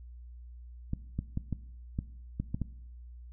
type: clicks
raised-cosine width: 5 ms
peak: -19 dBFS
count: 8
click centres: 0.934 / 1.19 / 1.374 / 1.527 / 1.989 / 2.4 / 2.545 / 2.617 s
effects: noise-tail reverb RT60 0.8 s tail -19 dB re dry + added 60 Hz sine -45 dBFS peak until 3.32 s